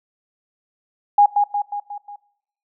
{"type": "tone with echo", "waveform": "sine", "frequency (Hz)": 820, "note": "G#5", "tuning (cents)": -22, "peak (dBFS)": -8, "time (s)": [1.18, 1.26], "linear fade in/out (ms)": 5, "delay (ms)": 180, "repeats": 5, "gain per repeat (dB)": -5, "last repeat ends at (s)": 2.16, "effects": ["noise-tail reverb RT60 0.7 s tail -21 dB re dry"]}